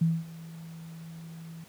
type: tone with ADSR envelope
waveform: sine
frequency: 164.3 Hz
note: E3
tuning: 5 cents flat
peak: -19 dBFS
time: 0.01-1.64 s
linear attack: 7 ms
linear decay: 220 ms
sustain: -21 dB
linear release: 3 ms
effects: pink hiss -55 dBFS RMS until 1.68 s + high-pass 100 Hz 12 dB/octave